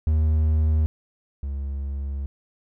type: tone pair in turn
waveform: triangle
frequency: 77.78 / 69.29 Hz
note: D#2 / C#2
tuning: 0 / 0 cents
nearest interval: major second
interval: 200 cents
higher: first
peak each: -15 / -24 dBFS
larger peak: first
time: 0.07-0.86 / 1.43-2.26 s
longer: second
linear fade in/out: 0 ms
effects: none